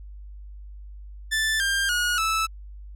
sawtooth tone with pitch steps, 1760 / 1595.4 / 1446.2 / 1310.9 Hz, A6 / G6 / F#6 / E6, 0 / +30 / -40 / -10 cents, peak -18 dBFS, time 1.31-2.47 s, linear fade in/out 20 ms, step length 290 ms, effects added 50 Hz sine -38 dBFS peak until 2.95 s + low-pass 12000 Hz 12 dB/octave

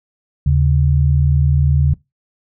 sine tone pair together, 78.57 / 138.59 Hz, D#2 / C#3, +17 / 0 cents, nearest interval minor seventh, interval 983 cents, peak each -13 dBFS, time 0.46-1.94 s, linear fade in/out 5 ms, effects noise-tail reverb RT60 0.2 s tail -21 dB re dry

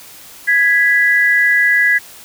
sine tone pair together, 1661.2 / 1975.5 Hz, G#6 / B6, 0 / 0 cents, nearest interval minor third, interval 300 cents, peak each -12 dBFS, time 0.47-1.99 s, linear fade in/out 20 ms, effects white hiss -38 dBFS RMS until 2.24 s

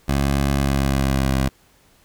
15% pulse tone with pitch glide, 69.3 to 66.4 Hz, C#2 to C2, 0 to +26 cents, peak -11 dBFS, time 0.08-1.49 s, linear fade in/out 10 ms, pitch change -74 cents, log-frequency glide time 0.53-1.35 s, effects pink hiss -56 dBFS RMS until 2.04 s

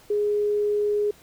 sine tone, 415.3 Hz, G#4, in tune, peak -20 dBFS, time 0.1-1.11 s, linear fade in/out 5 ms, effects pink hiss -53 dBFS RMS until 1.22 s

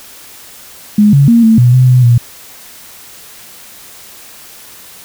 sine tone with pitch steps, 209.1 / 140.1 / 232.9 / 222.9 / 122.6 / 127.5 / 126 / 119.5 Hz, G#3 / C#3 / A#3 / A3 / B2 / C3 / B2 / A#2, +12 / +19 / -1 / +23 / -12 / -44 / +35 / +43 cents, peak -3 dBFS, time 0.98-2.18 s, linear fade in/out 5 ms, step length 150 ms, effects white hiss -35 dBFS RMS until 5.04 s

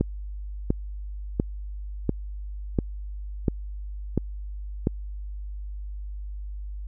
click train, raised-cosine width 3 ms, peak -8 dBFS, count 8, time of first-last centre 0.01-4.871 s, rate 1.44 Hz, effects added 50 Hz sine -32 dBFS peak until 6.87 s

